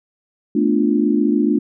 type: chord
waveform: sine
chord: B half-diminished seventh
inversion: third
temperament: equal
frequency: 220 / 246.9 / 293.7 / 349.2 Hz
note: A3 / B3 / D4 / F4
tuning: 0 / 0 / 0 / 0 cents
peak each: -18 / -21 / -17 / -21 dBFS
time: 0.55-1.59 s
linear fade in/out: 5 ms
effects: none